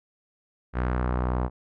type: tone with low-pass filter sweep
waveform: sawtooth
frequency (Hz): 62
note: B1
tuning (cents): +7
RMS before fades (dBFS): -26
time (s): 0.73-1.5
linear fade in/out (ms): 50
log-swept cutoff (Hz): 1600 to 990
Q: 1.9
effects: none